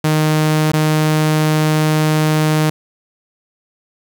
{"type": "tone with dropouts", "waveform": "sawtooth", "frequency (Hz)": 154.7, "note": "D#3", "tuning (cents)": -10, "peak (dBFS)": -8, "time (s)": [0.04, 2.7], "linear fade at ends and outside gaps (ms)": 5, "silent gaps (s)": [0.719, 0.734], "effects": ["8-bit"]}